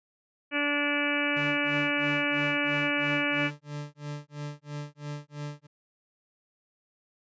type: harmonic tone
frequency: 290 Hz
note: D4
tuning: 22 cents flat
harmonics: 1 / 2 / 3 / 4 / 5 / 6 / 7 / 8 / 9 / 10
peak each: -31 / -34 / -41 / -38 / -35 / -33 / -41 / -30 / -36 / -37 dBFS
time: 0.51-3.51 s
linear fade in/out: 50 ms
type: tone with tremolo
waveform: 40% pulse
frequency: 146.83 Hz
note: D3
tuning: in tune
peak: -32 dBFS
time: 1.36-5.67 s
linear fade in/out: 10 ms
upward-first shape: sine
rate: 3 Hz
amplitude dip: 100%
effects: resampled to 16000 Hz